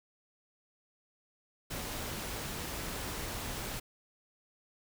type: noise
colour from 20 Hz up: pink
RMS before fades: -39 dBFS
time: 1.7-3.8 s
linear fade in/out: 10 ms
effects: none